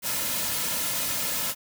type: noise with comb filter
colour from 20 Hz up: white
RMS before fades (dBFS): -28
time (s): 0.02-1.55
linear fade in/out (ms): 50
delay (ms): 2.6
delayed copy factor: -0.6
effects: none